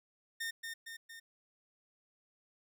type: tone with echo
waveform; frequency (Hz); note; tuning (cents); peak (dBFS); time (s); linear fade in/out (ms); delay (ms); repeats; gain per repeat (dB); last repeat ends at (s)
sawtooth; 1825; A#6; -37; -33; 0.4-0.51; 10; 230; 3; -4; 1.2
effects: none